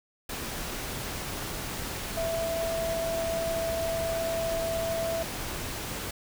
sine tone in noise, 662 Hz, E5, 7 cents sharp, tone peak -28 dBFS, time 2.17-5.23 s, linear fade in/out 5 ms, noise pink, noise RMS -35 dBFS, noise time 0.29-6.11 s, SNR +4 dB, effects none

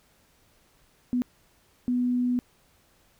sine tone bursts at uneven times, 246.9 Hz, B3, in tune, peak -22 dBFS, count 2, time 1.13-1.22 / 1.88-2.39 s, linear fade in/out 0 ms, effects pink hiss -63 dBFS RMS until 3.19 s

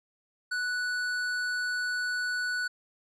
square tone, 1480 Hz, F#6, in tune, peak -29 dBFS, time 0.51-2.68 s, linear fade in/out 10 ms, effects low-pass 7000 Hz 12 dB/octave

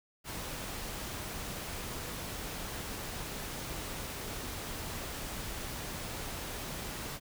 pink noise, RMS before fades -40 dBFS, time 0.24-7.2 s, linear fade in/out 50 ms, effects none

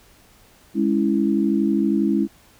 sine chord, C# minor, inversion second, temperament equal, 207.7 / 277.2 / 329.6 Hz, G#3 / C#4 / E4, 0 / 0 / 0 cents, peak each -20 / -22 / -21 dBFS, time 0.74-2.28 s, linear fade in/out 50 ms, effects pink hiss -53 dBFS RMS until 2.59 s

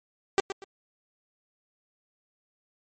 sawtooth tone with echo, 390 Hz, G4, 9 cents flat, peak -15 dBFS, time 0.38-0.4 s, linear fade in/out 0 ms, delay 120 ms, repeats 2, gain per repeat -11 dB, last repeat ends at 0.64 s, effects MP3 32 kbps

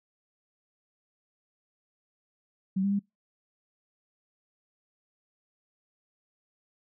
sine tone with pitch steps, 190.3 / 199 / 201 Hz, F#3 / G3 / G3, +49 / +26 / +44 cents, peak -24 dBFS, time 2.76-2.994 s, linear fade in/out 10 ms, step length 78 ms, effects noise-tail reverb RT60 0.2 s tail -26 dB re dry

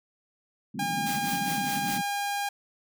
white band-pass noise, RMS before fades -35 dBFS, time 0.74-2.02 s, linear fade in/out 10 ms, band 140 to 280 Hz, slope 48 dB/octave
sawtooth tone, 809 Hz, G#5, 46 cents flat, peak -24 dBFS, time 0.79-2.49 s, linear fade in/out 5 ms
white noise with tremolo, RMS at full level -35 dBFS, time 1.06-1.98 s, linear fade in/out 5 ms, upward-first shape sine, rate 4.9 Hz, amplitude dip 70%
effects none

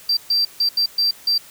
triangle tone bursts at uneven times, 4699 Hz, D8, in tune, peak -13 dBFS, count 6, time 0.09-0.17 / 0.3-0.45 / 0.6-0.69 / 0.77-0.86 / 0.98-1.11 / 1.27-1.38 s, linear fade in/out 5 ms, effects tanh soft clip ceiling -9 dBFS + white hiss -44 dBFS RMS until 1.5 s

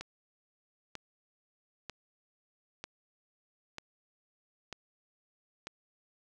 click train, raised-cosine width 0.2 ms, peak -23 dBFS, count 7, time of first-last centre 0.01-5.67 s, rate 1.06 Hz, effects none

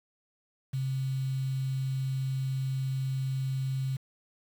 sine tone with quantisation, 132.9 Hz, C3, 27 cents sharp, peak -28 dBFS, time 0.73-3.97 s, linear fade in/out 10 ms, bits 8, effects none

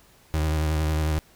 35% pulse tone with vibrato, 77.6 Hz, D#2, 4 cents flat, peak -20 dBFS, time 0.34-1.19 s, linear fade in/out 0 ms, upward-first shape sine, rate 11 Hz, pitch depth 36 cents each way, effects pink hiss -56 dBFS RMS until 1.35 s

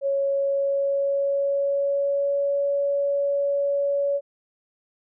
sine tone with pitch glide, 553 to 564 Hz, C#5 to C#5, -4 to +30 cents, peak -20 dBFS, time 0.01-4.21 s, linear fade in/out 50 ms, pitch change +34 cents, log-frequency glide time 0.11-2.66 s, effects none

